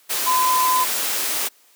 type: tone in noise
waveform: sine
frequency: 1016 Hz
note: B5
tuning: 49 cents sharp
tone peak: -16 dBFS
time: 0.26-0.85 s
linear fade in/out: 20 ms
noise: white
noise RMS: -23 dBFS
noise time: 0.09-1.49 s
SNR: +4 dB
effects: white hiss -55 dBFS RMS until 1.75 s + high-pass 300 Hz 12 dB/octave